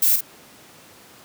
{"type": "noise with echo", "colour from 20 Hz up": "violet", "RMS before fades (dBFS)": -17, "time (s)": [0.02, 0.16], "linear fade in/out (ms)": 5, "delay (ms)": 48, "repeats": 1, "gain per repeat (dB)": -7, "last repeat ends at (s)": 0.208, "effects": ["pink hiss -47 dBFS RMS until 1.24 s", "high-pass 150 Hz 12 dB/octave"]}